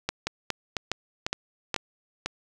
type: two click trains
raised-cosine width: 0.2 ms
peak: -9 / -10 dBFS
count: 5 / 5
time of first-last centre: 0.09-1.743 / 0.27-2.26 s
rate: 2.42 / 2.01 Hz
effects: none